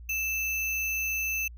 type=tone with sample-and-hold; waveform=sine; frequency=2637 Hz; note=E7; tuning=in tune; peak=-27 dBFS; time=0.09-1.48 s; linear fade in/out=5 ms; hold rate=8820 Hz; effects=added 59 Hz sine -42 dBFS peak until 1.57 s